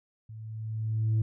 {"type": "tone with level ramp", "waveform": "sine", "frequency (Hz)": 110, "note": "A2", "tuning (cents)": 0, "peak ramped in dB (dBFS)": [-41, -19], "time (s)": [0.29, 1.22], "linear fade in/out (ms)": 5, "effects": ["tanh soft clip ceiling -21 dBFS"]}